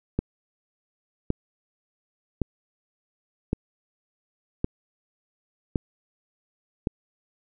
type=click train; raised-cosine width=3 ms; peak=-10 dBFS; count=7; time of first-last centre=0.19-6.872 s; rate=0.898 Hz; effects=none